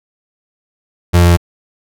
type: tone with pitch steps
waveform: 35% pulse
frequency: 87.31 / 86.76 / 86.21 Hz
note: F2 / F2 / F2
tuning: 0 / -11 / -22 cents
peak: -4 dBFS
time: 1.13-1.373 s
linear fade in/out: 20 ms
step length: 81 ms
effects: none